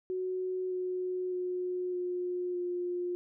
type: tone with pitch steps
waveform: sine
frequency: 370 / 366.2 / 362.4 / 358.6 / 354.9 Hz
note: F#4 / F#4 / F#4 / F4 / F4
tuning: 0 / -18 / -36 / +46 / +28 cents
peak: -31 dBFS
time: 0.1-3.15 s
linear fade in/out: 0 ms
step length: 610 ms
effects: none